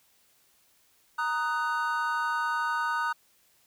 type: chord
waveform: triangle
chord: D# minor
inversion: second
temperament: just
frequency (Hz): 933.4 / 1244.5 / 1493.4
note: A#5 / D#6 / F#6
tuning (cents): +2 / 0 / +16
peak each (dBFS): -29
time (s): 1.18-3.13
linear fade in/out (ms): 10
effects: white hiss -65 dBFS RMS until 3.66 s